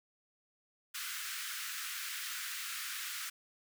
pink high-pass noise, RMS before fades -41 dBFS, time 0.94-3.3 s, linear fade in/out 10 ms, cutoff 1300 Hz, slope 48 dB/octave, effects none

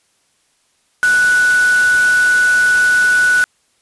sine tone in noise, 1480 Hz, F#6, in tune, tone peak -9 dBFS, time 1.03-3.44 s, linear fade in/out 0 ms, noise white, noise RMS -24 dBFS, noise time 1.03-3.44 s, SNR +12 dB, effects white hiss -60 dBFS RMS until 3.81 s + resampled to 24000 Hz

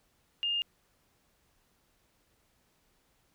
sine tone, 2822 Hz, F7, 17 cents sharp, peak -28 dBFS, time 0.43-0.62 s, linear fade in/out 0 ms, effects pink hiss -71 dBFS RMS until 3.34 s

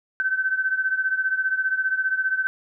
sine beating tone pair, 1531 / 1546 Hz, G6 / G6, -41 / -24 cents, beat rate 15 Hz, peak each -22 / -26 dBFS, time 0.2-2.47 s, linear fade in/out 0 ms, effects none

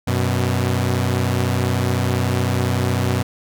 sawtooth tone pair together, 94 / 123.96 Hz, F#2 / B2, +28 / +7 cents, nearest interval perfect fourth, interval 479 cents, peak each -16 dBFS, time 0.07-3.23 s, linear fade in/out 10 ms, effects none

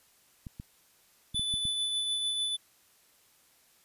clicks, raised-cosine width 5 ms, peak -28 dBFS, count 6, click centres 0.468 / 0.599 / 1.346 / 1.395 / 1.54 / 1.653 s
square tone with tremolo, 3489 Hz, A7, 15 cents flat, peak -28 dBFS, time 1.34-2.57 s, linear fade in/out 20 ms, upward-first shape triangle, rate 6.7 Hz, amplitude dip 35%
effects white hiss -64 dBFS RMS until 3.84 s + resampled to 32000 Hz

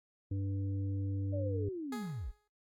harmonic tone, 98 Hz, G2, in tune, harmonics 1 / 3 / 5, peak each -33 / -41 / -53 dBFS, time 0.31-1.69 s, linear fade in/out 5 ms
sine linear sweep, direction down, 599 to 33.34 Hz, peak -37 dBFS, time 1.32-2.32 s, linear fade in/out 20 ms
15% pulse tone with exponential decay, 418.2 Hz, G#4, 12 cents sharp, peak -33 dBFS, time 1.92-2.48 s, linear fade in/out 5 ms, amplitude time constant 120 ms
effects noise-tail reverb RT60 0.3 s tail -23 dB re dry + AAC 64 kbps

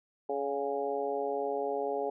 harmonic tone with a mistuned harmonic, 140.4 Hz, C#3, 22 cents sharp, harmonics 2 / 3 / 4 / 5 / 6, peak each -43 / -33 / -36 / -37 / -38 dBFS, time 0.29-2.1 s, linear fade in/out 5 ms, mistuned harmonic 6, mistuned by -34 cents, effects none

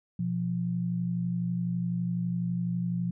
sine tone pair together, 123.21 / 175.2 Hz, B2 / F3, -4 / +6 cents, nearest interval tritone, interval 610 cents, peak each -33 / -28 dBFS, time 0.19-3.11 s, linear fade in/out 5 ms, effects none

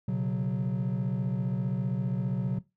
triangle chord, B suspended second, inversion none, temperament equal, 123.47 / 138.59 / 185 Hz, B2 / C#3 / F#3, 0 / 0 / 0 cents, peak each -29 / -29 / -27 dBFS, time 0.08-2.59 s, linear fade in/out 5 ms, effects noise-tail reverb RT60 0.2 s tail -18 dB re dry + tanh soft clip ceiling -20 dBFS

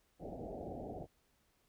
white low-pass noise, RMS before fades -45 dBFS, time 0.19-1.07 s, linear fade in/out 50 ms, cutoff 770 Hz, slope 96 dB/octave, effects pink hiss -75 dBFS RMS until 1.68 s

